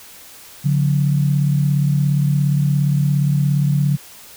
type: tone pair together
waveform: sine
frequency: 143.1 / 180.3 Hz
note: D3 / F#3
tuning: -45 / -45 cents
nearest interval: major third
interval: 400 cents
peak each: -14 / -21 dBFS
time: 0.64-3.97 s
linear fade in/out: 20 ms
effects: white hiss -41 dBFS RMS until 4.36 s